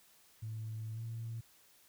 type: tone with pitch glide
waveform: sine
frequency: 110.3 to 114.39 Hz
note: A2 to A#2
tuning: +5 to -32 cents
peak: -38 dBFS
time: 0.42-1.41 s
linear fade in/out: 10 ms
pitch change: +63 cents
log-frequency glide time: 0.93-1 s
effects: tanh soft clip ceiling -34 dBFS + white hiss -65 dBFS RMS until 1.88 s